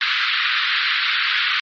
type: band-pass noise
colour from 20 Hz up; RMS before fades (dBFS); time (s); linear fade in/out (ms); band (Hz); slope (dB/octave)
pink; -20; 0.01-1.6; 2; 1300 to 4200; 48
effects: MP3 32 kbps